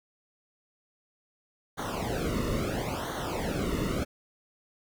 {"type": "noise with flanger", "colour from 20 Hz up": "brown", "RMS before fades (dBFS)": -31, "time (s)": [1.77, 4.05], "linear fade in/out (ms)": 20, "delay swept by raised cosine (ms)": [0.39, 1.27], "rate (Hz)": 0.74, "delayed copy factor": -1, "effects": []}